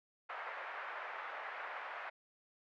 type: band-pass noise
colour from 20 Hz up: white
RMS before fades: -45 dBFS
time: 0.29-2.1 s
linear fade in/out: 10 ms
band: 590 to 1900 Hz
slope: 24 dB/octave
effects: none